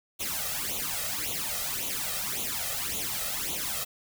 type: noise with flanger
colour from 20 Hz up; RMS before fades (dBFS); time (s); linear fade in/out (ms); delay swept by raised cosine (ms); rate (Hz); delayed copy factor
white; -32; 0.19-3.85; 20; 0.29 to 1.59; 1.8; +0.8
effects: none